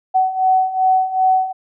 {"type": "beating tone pair", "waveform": "sine", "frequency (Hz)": [750, 752.6], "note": ["F#5", "F#5"], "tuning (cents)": [23, 29], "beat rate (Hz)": 2.6, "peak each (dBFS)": [-18, -14], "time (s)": [0.14, 1.53], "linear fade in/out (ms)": 20, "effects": []}